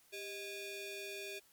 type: ring-modulated tone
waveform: sawtooth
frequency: 1023 Hz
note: C6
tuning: 39 cents flat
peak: -36 dBFS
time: 0.12-1.4 s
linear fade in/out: 20 ms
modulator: 1420 Hz
effects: white hiss -67 dBFS RMS until 1.52 s + MP3 96 kbps